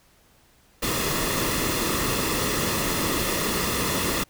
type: noise with comb filter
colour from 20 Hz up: pink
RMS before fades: -25 dBFS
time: 0.82-4.24 s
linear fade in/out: 10 ms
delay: 1.3 ms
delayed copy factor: -0.55
effects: pink hiss -59 dBFS RMS until 4.29 s